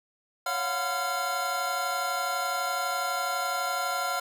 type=tone cluster; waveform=square; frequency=557 / 699 / 731 / 1019 / 1378 Hz; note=C#5 / F5 / F#5 / C6 / F6; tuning=+8 / +1 / -21 / -46 / -24 cents; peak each=-39 / -37 / -34 / -37 / -31 dBFS; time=0.46-4.2 s; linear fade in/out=5 ms; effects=none